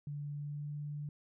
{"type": "tone with pitch glide", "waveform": "sine", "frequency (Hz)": [145.4, 147.09], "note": ["D3", "D3"], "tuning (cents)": [-17, 3], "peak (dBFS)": -38, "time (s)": [0.07, 1.09], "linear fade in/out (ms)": 2, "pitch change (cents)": 20, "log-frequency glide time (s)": [0.34, 0.72], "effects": []}